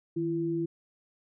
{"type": "tone pair together", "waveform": "sine", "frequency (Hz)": [158.57, 336], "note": ["D#3", "E4"], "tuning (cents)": [33, 33], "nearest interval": "octave + minor second", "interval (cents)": 1300, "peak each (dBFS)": [-34, -28], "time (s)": [0.16, 0.66], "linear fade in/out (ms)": 10, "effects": []}